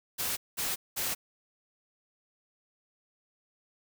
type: noise bursts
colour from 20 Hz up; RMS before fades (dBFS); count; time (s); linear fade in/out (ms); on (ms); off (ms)
white; -32; 3; 0.18-1.15; 20; 190; 200
effects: none